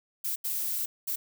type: noise bursts at uneven times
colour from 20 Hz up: violet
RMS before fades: -31 dBFS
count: 3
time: 0.24-0.36 / 0.44-0.86 / 1.07-1.16 s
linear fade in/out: 10 ms
effects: none